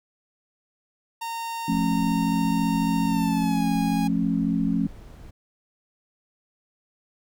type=tone with pitch glide; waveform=45% pulse; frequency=920 to 824.4 Hz; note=A#5 to G#5; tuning=-23 to -13 cents; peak=-29 dBFS; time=1.21-4.08 s; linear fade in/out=10 ms; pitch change=-190 cents; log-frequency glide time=3.06-3.66 s
type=chord; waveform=sine; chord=F augmented; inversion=none; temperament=just; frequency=174.61 / 218.3 / 272.8 Hz; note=F3 / A3 / C#4; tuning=0 / -13 / -28 cents; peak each=-25 dBFS; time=1.68-4.87 s; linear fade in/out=5 ms
type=noise; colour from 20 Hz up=brown; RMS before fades=-42 dBFS; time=1.71-5.31 s; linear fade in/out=10 ms
effects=none